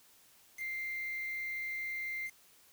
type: tone with quantisation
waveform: sine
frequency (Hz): 2094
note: C7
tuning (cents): +1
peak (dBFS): -36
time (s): 0.57-2.31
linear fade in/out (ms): 50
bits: 8
effects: white hiss -63 dBFS RMS until 2.72 s